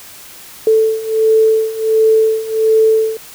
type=beating tone pair; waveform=sine; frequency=440 / 441.4 Hz; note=A4 / A4; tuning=0 / +5 cents; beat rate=1.4 Hz; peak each=-14 / -11 dBFS; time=0.67-3.17 s; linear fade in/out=2 ms; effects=white hiss -36 dBFS RMS until 3.34 s